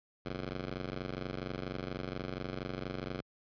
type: ring-modulated tone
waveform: 10% pulse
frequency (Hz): 92.5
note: F#2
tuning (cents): 0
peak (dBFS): -26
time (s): 0.25-3.21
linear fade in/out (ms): 10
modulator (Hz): 34.1
effects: high-pass 60 Hz 12 dB/octave + resampled to 11025 Hz